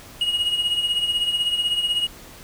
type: tone with tremolo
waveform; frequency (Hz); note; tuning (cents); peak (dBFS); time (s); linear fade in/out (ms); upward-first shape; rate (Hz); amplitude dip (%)
triangle; 2885; F#7; -44; -15; 0.21-2.07; 2; triangle; 16; 70
effects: pink hiss -43 dBFS RMS until 2.43 s

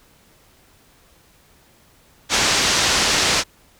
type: low-pass noise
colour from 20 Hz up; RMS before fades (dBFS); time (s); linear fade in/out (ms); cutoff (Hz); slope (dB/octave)
white; -18; 2.29-3.44; 50; 6600; 24
effects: pink hiss -54 dBFS RMS until 3.79 s

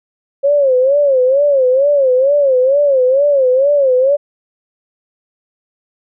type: tone with vibrato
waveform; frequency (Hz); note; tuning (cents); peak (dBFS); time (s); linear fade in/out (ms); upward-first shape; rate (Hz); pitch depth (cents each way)
sine; 542; C#5; -39; -8; 0.43-4.17; 20; sine; 2.2; 130
effects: none

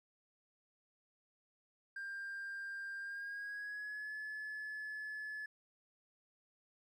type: tone with pitch glide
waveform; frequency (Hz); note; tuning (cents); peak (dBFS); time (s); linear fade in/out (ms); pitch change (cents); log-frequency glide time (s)
triangle; 1594 to 1718.3; G6 to A6; +28 to -42; -39; 1.96-5.46; 5; +130; 2.99-4.14
effects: tanh soft clip ceiling -37 dBFS

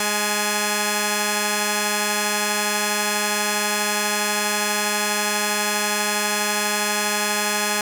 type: tone pair together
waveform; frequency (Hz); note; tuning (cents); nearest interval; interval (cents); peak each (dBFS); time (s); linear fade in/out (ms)
5% pulse; 208 / 844.3; G#3 / G#5; +3 / +28; 2 octaves; 2425; -11; 0-7.81; 2
effects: none

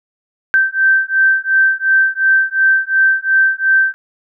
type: beating tone pair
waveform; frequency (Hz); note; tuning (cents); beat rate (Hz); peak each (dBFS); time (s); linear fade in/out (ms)
sine; 1556 / 1558.8; G6 / G6; -13 / -10; 2.8; -13; 0.54-3.94; 0
effects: none

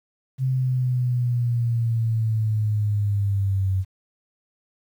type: linear sweep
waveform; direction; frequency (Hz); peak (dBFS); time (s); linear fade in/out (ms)
sine; down; 131.6 to 93.8; -19; 0.38-3.85; 50
effects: 9-bit

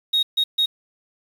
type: tone bursts at uneven times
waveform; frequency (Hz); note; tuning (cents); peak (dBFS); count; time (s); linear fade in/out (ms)
sine; 3756; A#7; +12; -14; 3; 0.13-0.23 / 0.37-0.44 / 0.58-0.66; 10
effects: tanh soft clip ceiling -14 dBFS + 7-bit

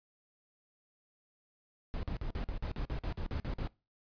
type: noise bursts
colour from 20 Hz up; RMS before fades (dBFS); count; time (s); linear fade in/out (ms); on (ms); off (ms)
brown; -36; 13; 1.94-3.674; 0; 90; 47
effects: noise-tail reverb RT60 0.3 s tail -23 dB re dry + resampled to 11025 Hz

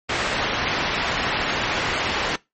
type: low-pass noise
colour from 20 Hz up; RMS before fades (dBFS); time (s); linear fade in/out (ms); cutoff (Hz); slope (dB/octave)
white; -24; 0.09-2.36; 5; 2500; 12
effects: noise-tail reverb RT60 0.2 s tail -21 dB re dry + MP3 32 kbps

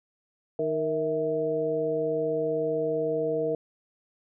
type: harmonic tone with a mistuned harmonic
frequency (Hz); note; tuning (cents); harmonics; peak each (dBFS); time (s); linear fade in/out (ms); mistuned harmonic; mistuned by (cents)
155.56; D#3; 0; 1 / 2 / 3 / 4; -38 / -34 / -26 / -31; 0.59-3.55; 2; 4; +72
effects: none

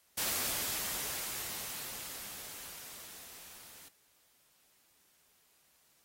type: noise with level ramp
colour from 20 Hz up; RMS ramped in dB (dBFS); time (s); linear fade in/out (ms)
white; -33 to -54; 0.17-3.89; 10
effects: white hiss -69 dBFS RMS until 6.04 s + AAC 48 kbps

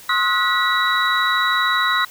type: tone cluster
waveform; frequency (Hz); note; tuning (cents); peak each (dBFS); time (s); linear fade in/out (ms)
sine; 1068 / 1270 / 1457 / 1940 / 3895; C6 / D#6 / F#6 / B6 / B7; +35 / +35 / -27 / -31 / -25; -22; 0.09-2.05; 5
effects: white hiss -42 dBFS RMS until 2.1 s

